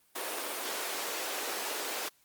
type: high-pass noise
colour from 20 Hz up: pink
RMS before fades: -36 dBFS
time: 0.15-2.09 s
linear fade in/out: 10 ms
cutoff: 370 Hz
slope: 24 dB/octave
effects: white hiss -67 dBFS RMS until 2.24 s + Opus 32 kbps